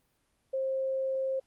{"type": "tone", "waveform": "sine", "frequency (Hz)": 531, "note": "C5", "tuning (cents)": 25, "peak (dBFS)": -28, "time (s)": [0.53, 1.4], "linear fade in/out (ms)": 10, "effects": ["pink hiss -73 dBFS RMS until 1.46 s", "Opus 32 kbps"]}